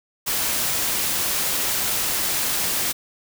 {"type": "noise", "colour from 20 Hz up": "white", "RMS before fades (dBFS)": -23, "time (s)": [0.26, 2.93], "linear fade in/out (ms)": 20, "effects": []}